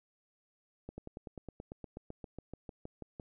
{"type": "slowing click train", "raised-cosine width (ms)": 2, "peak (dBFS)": -30, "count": 19, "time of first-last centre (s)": [0.89, 3.198], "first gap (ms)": 90, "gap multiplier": 1.04, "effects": []}